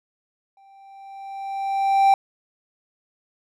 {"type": "tone with exponential growth", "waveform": "triangle", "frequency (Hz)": 784, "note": "G5", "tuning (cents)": 0, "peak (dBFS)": -9, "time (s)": [0.57, 2.14], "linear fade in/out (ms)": 2, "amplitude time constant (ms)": 340, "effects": []}